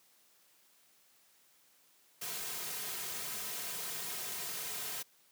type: noise with comb filter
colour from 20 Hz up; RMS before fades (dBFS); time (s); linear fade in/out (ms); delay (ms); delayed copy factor
white; -40; 2.21-5.03; 10; 3.5; -0.6
effects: white hiss -67 dBFS RMS until 5.31 s + high-pass 150 Hz 12 dB/octave